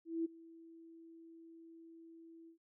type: tone with ADSR envelope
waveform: sine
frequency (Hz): 329.6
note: E4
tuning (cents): 0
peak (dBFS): -32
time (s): 0.05-2.58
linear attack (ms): 200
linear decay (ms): 15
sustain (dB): -22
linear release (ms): 100
effects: none